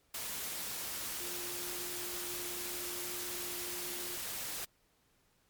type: tone in noise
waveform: sine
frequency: 353.4 Hz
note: F4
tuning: 21 cents sharp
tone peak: -47 dBFS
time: 1.2-4.16 s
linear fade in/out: 5 ms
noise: white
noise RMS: -40 dBFS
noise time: 0.14-4.65 s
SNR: -10 dB
effects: pink hiss -72 dBFS RMS until 5.49 s + MP3 96 kbps